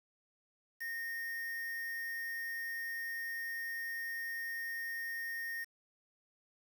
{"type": "tone with quantisation", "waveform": "triangle", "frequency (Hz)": 1845, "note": "A#6", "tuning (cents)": -18, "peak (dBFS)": -36, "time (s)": [0.8, 5.65], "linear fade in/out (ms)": 20, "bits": 8, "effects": []}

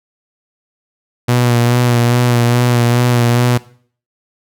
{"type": "tone with vibrato", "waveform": "sawtooth", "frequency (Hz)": 120.9, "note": "B2", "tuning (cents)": -36, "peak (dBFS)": -6, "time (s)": [1.28, 3.58], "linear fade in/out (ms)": 10, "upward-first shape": "sine", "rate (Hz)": 2.4, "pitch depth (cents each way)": 29, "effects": ["noise-tail reverb RT60 0.5 s tail -19 dB re dry"]}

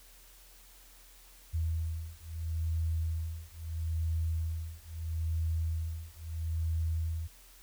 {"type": "beating tone pair", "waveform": "sine", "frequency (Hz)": [80.9, 81.66], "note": ["E2", "E2"], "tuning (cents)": [-32, -16], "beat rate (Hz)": 0.76, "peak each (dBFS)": [-34, -34], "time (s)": [1.53, 7.28], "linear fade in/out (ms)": 20, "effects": ["added 42 Hz sine -57 dBFS peak until 7.62 s", "white hiss -58 dBFS RMS until 7.62 s"]}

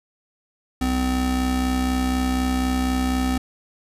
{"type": "tone pair together", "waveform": "square", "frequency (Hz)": [64.05, 256.2], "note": ["C2", "C4"], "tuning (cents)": [-36, -36], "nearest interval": "2 octaves", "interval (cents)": 2400, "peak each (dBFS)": [-25, -22], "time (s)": [0.81, 3.38], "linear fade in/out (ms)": 5, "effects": ["resampled to 32000 Hz"]}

